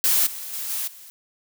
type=noise with level steps; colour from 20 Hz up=blue; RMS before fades=-19 / -34 / -30 / -27 / -44 dBFS; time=0.04-1.1 s; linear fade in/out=0 ms; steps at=0.26 / 0.53 / 0.69 / 0.87 s; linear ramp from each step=10 ms; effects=none